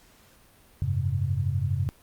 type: tone cluster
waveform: sine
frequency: 90.6 / 102.7 / 135.2 Hz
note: F#2 / G#2 / C#3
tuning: -36 / -19 / -43 cents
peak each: -28 dBFS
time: 0.82-1.89 s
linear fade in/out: 0 ms
effects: pink hiss -57 dBFS RMS until 2.02 s + Opus 48 kbps